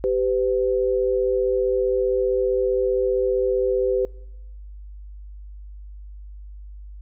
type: tone pair together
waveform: sine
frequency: 390 / 505.3 Hz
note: G4 / B4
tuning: -9 / +40 cents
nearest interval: major third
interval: 449 cents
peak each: -21 dBFS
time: 0.04-4.05 s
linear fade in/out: 0 ms
effects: noise-tail reverb RT60 1.0 s tail -24 dB re dry + added 50 Hz sine -36 dBFS peak until 7.01 s